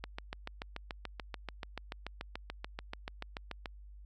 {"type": "click train", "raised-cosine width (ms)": 0.3, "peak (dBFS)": -23, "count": 26, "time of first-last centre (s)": [0.04, 3.658], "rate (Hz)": 6.91, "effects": ["added 50 Hz sine -49 dBFS peak until 4.05 s"]}